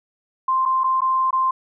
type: tone with dropouts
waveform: sine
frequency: 1046.5 Hz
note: C6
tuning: in tune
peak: -16 dBFS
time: 0.48-1.51 s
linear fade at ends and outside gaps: 5 ms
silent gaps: 0.654-0.658 / 0.836-0.841 / 1.007-1.017 / 1.308-1.328 s
effects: none